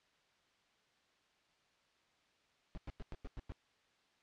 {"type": "noise bursts", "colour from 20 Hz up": "brown", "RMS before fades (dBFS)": -44, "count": 7, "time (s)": [2.75, 3.52], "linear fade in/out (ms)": 0, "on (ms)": 26, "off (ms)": 98, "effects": ["white hiss -73 dBFS RMS until 4.22 s", "low-pass 4000 Hz 12 dB/octave"]}